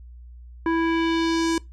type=tone with low-pass filter sweep; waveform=square; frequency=329.6 Hz; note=E4; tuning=in tune; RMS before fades=-22 dBFS; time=0.66-1.58 s; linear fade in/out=2 ms; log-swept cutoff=1500 to 7900 Hz; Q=1.6; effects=noise-tail reverb RT60 0.2 s tail -22 dB re dry + added 60 Hz sine -40 dBFS peak until 1.72 s